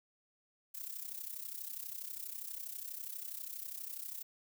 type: noise with amplitude modulation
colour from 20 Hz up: violet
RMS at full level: -41 dBFS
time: 0.74-4.23 s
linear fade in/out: 10 ms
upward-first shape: sine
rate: 32.3 Hz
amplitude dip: 75%
effects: none